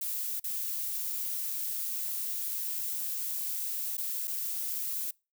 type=noise with dropouts; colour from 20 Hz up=violet; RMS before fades=-34 dBFS; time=0.01-5.11 s; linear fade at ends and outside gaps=5 ms; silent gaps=0.398-0.44 / 3.97-3.979 / 4.274-4.277 s; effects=noise-tail reverb RT60 0.3 s tail -26 dB re dry